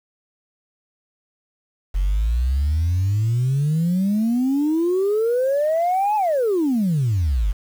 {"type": "exponential two-way sweep", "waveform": "sine", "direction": "up then down", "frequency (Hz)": [44, 867, 44], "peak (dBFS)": -15, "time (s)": [1.94, 7.53], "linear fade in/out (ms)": 20, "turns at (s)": 6.16, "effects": ["tanh soft clip ceiling -14 dBFS", "7-bit"]}